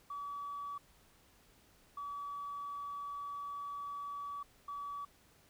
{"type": "tone bursts at uneven times", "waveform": "sine", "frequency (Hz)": 1143, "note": "D6", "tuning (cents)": -47, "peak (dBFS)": -39, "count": 3, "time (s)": [[0.1, 0.78], [1.97, 4.43], [4.68, 5.05]], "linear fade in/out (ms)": 5, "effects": ["tanh soft clip ceiling -35 dBFS", "pink hiss -66 dBFS RMS until 5.49 s"]}